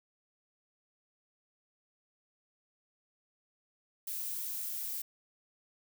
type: noise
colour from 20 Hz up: violet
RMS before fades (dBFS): -38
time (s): 4.07-5.02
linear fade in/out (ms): 5
effects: none